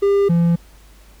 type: tone pair in turn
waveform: triangle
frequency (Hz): 399.9 / 169.94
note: G4 / F3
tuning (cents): +35 / -47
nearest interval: octave + minor third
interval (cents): 1482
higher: first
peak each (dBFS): -10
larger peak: neither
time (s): 0.02-0.29 / 0.29-0.56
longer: neither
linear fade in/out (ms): 10
effects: added 50 Hz sine -44 dBFS peak until 1.2 s + pink hiss -51 dBFS RMS until 1.2 s